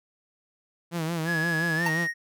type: tone with vibrato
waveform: sawtooth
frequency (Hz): 164.81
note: E3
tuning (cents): 0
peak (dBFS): -23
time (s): 0.91-2.08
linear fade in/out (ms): 50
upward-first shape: sine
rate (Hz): 5.7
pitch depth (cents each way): 81
type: tone with pitch glide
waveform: triangle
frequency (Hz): 1683 to 1867.4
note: G#6 to A#6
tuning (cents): +23 to +3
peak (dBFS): -24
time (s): 1.25-2.14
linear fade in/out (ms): 50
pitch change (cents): +180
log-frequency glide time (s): 1.75-1.87
type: tone with exponential decay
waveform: square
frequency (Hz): 900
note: A5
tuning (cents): +39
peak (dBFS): -23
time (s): 1.86-1.94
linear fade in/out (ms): 5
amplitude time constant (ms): 16
effects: none